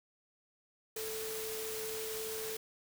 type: tone in noise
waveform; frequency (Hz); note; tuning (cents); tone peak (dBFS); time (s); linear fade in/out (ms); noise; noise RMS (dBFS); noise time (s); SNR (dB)
sine; 440; A4; 0; -40; 0.96-2.57; 5; white; -42; 0.96-2.57; -1
effects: none